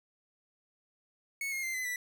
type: tone with pitch steps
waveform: 45% pulse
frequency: 2206 / 2144 / 2085 / 2026 / 1969.9 Hz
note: C#7 / C7 / C7 / B6 / B6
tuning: -9 / +42 / -7 / +44 / -5 cents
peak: -33 dBFS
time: 1.41-1.96 s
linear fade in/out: 2 ms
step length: 110 ms
effects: none